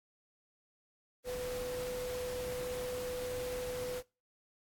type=tone in noise; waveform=sine; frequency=498.9 Hz; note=B4; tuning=17 cents sharp; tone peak=-36 dBFS; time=1.24-4.03 s; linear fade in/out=50 ms; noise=pink; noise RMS=-45 dBFS; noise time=1.24-4.03 s; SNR=+6 dB; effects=noise-tail reverb RT60 0.3 s tail -23 dB re dry + AAC 64 kbps